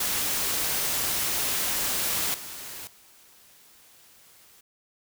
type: noise with level steps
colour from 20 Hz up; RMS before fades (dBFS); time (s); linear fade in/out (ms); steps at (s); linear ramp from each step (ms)
white; -27 / -39 / -55; 0-4.61; 5; 2.34 / 2.87; 2
effects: none